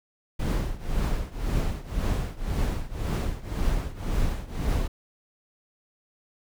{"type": "noise with tremolo", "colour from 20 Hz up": "brown", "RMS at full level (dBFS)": -23, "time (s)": [0.39, 4.88], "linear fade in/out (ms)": 10, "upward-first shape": "triangle", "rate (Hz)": 1.9, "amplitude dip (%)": 90, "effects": []}